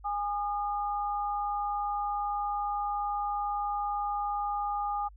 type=tone pair together; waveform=sine; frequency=821.4 / 1219 Hz; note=G#5 / D#6; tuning=-19 / -36 cents; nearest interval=perfect fifth; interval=683 cents; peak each=-30 / -34 dBFS; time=0.04-5.09 s; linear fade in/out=20 ms; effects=added 50 Hz sine -49 dBFS peak until 5.16 s